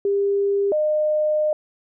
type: tone pair in turn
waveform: sine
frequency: 400 / 609.7 Hz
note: G4 / D#5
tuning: +35 / -35 cents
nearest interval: perfect fifth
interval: 730 cents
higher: second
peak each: -17 dBFS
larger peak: neither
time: 0.05-0.72 / 0.72-1.53 s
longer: second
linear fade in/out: 2 ms
effects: none